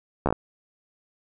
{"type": "slowing click train", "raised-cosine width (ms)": 1, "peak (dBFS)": -8, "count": 5, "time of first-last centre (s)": [0.26, 0.326], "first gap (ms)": 13, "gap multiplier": 1.16, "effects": []}